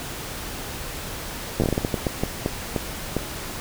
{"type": "slowing click train", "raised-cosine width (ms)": 2, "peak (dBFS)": -8, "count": 15, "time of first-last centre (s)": [1.6, 3.167], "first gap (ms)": 9, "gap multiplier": 1.34, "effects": ["pink hiss -33 dBFS RMS until 3.6 s"]}